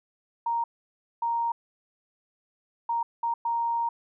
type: tone bursts at uneven times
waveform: sine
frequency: 932.3 Hz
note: A#5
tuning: in tune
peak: -24 dBFS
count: 5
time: 0.46-0.64 / 1.22-1.52 / 2.89-3.03 / 3.23-3.34 / 3.45-3.89 s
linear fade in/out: 5 ms
effects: none